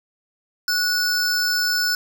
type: tone pair together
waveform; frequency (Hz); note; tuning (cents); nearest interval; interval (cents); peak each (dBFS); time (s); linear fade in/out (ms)
square; 1461 / 5275; F#6 / E8; -22 / 0; octave + minor seventh; 2222; -22; 0.68-1.95; 2
effects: none